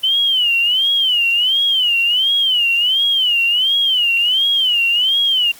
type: tone with vibrato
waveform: sine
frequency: 3009 Hz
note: F#7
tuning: 28 cents sharp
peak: -12 dBFS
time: 0.03-5.52 s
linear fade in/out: 10 ms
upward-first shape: sine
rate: 1.4 Hz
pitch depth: 160 cents each way
effects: white hiss -41 dBFS RMS until 5.59 s + Opus 24 kbps